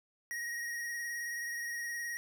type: tone with vibrato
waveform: square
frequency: 1886 Hz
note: A#6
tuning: 20 cents sharp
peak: -37 dBFS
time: 0.31-2.17 s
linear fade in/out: 0 ms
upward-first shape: sine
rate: 19 Hz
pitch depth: 22 cents each way
effects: none